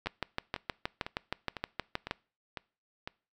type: two click trains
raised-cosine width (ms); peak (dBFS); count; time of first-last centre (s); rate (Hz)
0.3; -15 / -21; 14 / 7; 0.07-2.111 / 0.06-3.075; 6.37 / 1.99
effects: noise-tail reverb RT60 0.4 s tail -24 dB re dry